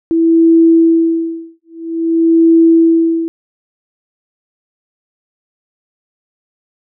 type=tone with tremolo; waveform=sine; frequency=329.6 Hz; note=E4; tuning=in tune; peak=-4 dBFS; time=0.11-3.28 s; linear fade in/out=0 ms; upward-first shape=sine; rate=0.5 Hz; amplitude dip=100%; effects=none

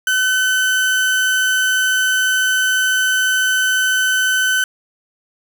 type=tone; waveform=35% pulse; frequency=1518 Hz; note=F#6; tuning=44 cents sharp; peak=-12 dBFS; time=0.07-4.64 s; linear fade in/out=2 ms; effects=none

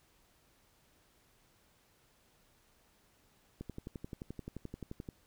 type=click train; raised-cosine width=3 ms; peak=-29 dBFS; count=18; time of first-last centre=3.61-5.088 s; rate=11.5 Hz; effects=pink hiss -69 dBFS RMS until 5.26 s

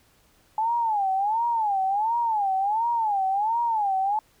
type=tone with vibrato; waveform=sine; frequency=849 Hz; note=G#5; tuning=38 cents sharp; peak=-21 dBFS; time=0.58-4.19 s; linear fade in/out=2 ms; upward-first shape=sine; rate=1.4 Hz; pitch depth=190 cents each way; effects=pink hiss -61 dBFS RMS until 4.4 s

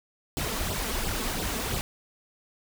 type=noise with flanger; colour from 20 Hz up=pink; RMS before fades=-30 dBFS; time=0.37-1.81 s; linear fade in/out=0 ms; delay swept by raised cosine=0.23 to 4.63 ms; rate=2.9 Hz; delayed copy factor=+0.75; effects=none

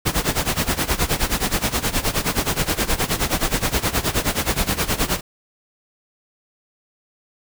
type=noise with tremolo; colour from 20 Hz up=pink; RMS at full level=-18 dBFS; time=0.05-5.21 s; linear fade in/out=20 ms; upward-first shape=sine; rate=9.5 Hz; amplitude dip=85%; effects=none

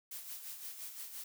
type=noise with tremolo; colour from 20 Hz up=blue; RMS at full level=-44 dBFS; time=0.11-1.24 s; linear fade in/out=5 ms; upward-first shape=sine; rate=5.8 Hz; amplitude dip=55%; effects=none

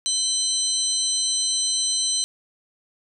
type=tone cluster; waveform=sine; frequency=3091 / 4048 / 6030 / 8330 Hz; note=G7 / B7 / F#8 / C9; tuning=-25 / +42 / +32 / -9 cents; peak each=-31 / -24 / -26 / -26 dBFS; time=0.06-2.24 s; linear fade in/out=0 ms; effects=none

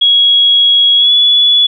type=tone with pitch glide; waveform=sine; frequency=3322 to 3417 Hz; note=G#7 to G#7; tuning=0 to +49 cents; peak=-5 dBFS; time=0.01-1.67 s; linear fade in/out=10 ms; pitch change=+49 cents; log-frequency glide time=0.97-1.12 s; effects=none

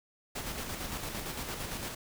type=noise with tremolo; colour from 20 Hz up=pink; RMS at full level=-37 dBFS; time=0.35-1.95 s; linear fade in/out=10 ms; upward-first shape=square; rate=8.8 Hz; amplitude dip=35%; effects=none

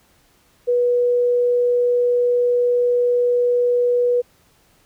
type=tone; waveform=sine; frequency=487.4 Hz; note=B4; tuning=23 cents flat; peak=-14 dBFS; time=0.67-4.22 s; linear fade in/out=20 ms; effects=pink hiss -57 dBFS RMS until 4.85 s

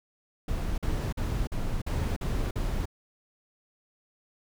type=noise bursts; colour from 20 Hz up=brown; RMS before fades=-29 dBFS; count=7; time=0.48-2.856 s; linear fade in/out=5 ms; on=300 ms; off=46 ms; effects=none

